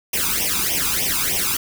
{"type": "noise with flanger", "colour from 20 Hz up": "white", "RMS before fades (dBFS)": -21, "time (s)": [0.13, 1.57], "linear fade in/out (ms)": 5, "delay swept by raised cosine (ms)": [0.34, 0.84], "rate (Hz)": 3.3, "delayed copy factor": 0.95, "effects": []}